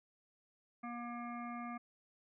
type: harmonic tone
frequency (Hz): 238.7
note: A#3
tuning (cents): +41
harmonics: 1 / 3 / 5 / 7 / 9 / 10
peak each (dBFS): -44 / -48 / -47 / -58 / -54 / -62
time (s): 0.83-1.78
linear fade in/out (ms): 10
effects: none